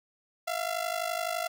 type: ring-modulated tone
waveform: sawtooth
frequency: 681 Hz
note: F5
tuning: 44 cents flat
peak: -23 dBFS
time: 0.47-1.48 s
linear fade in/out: 10 ms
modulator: 25.9 Hz
effects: none